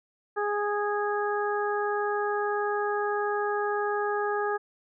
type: harmonic tone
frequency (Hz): 413.4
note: G#4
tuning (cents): -8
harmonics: 1 / 2 / 3 / 4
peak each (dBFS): -28 / -31 / -33 / -34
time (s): 0.36-4.58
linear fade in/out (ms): 20
effects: none